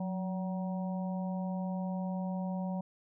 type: harmonic tone with a mistuned harmonic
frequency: 189 Hz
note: F#3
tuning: 37 cents sharp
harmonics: 1 / 3 / 4 / 5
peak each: -33 / -43 / -45 / -47 dBFS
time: 0-2.81 s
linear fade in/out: 5 ms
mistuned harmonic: 1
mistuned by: -57 cents
effects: none